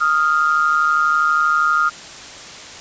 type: tone pair together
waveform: sine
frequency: 1244.5 / 1396.9 Hz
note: D#6 / F6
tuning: 0 / 0 cents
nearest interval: major second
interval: 200 cents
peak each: -16 dBFS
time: 0-1.9 s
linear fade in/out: 20 ms
effects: white hiss -35 dBFS RMS until 2.8 s + resampled to 16000 Hz